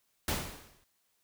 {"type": "noise with exponential decay", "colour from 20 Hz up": "pink", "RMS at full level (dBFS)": -29, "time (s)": [0.28, 0.84], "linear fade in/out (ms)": 2, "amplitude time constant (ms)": 120, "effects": ["white hiss -75 dBFS RMS until 1.23 s"]}